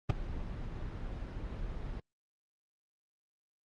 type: noise with ADSR envelope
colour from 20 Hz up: brown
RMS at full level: -21 dBFS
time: 0.09-2 s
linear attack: 10 ms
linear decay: 12 ms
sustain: -18 dB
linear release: 3 ms
effects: low-pass 4000 Hz 12 dB/octave + Opus 24 kbps